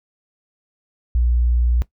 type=tone; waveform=sine; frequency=59.9 Hz; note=A#1; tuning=48 cents sharp; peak=-14 dBFS; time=1.15-1.82 s; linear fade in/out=0 ms; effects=noise-tail reverb RT60 0.1 s tail -17 dB re dry